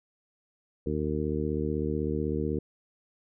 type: harmonic tone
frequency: 76 Hz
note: D#2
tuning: 40 cents flat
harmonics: 1 / 2 / 3 / 4 / 5 / 6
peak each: -34 / -34 / -34 / -34 / -34 / -34 dBFS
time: 0.86-2.59 s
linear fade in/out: 5 ms
effects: none